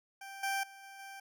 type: tone with level steps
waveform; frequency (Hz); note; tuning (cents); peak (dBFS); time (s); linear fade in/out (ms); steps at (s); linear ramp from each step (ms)
20% pulse; 784; G5; 0; -40 / -27 / -46 / -44 / -41; 0.21-1.2; 5; 0.43 / 0.63 / 0.83 / 0.99; 5
effects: none